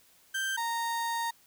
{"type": "tone pair in turn", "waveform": "35% pulse", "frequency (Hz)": [1568, 927.2], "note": ["G6", "A#5"], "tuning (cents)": [0, -10], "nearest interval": "major sixth", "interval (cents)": 910, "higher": "first", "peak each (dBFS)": -28, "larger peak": "neither", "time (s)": [[0.34, 0.57], [0.57, 1.31]], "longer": "second", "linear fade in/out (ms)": 10, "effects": ["white hiss -62 dBFS RMS until 1.46 s"]}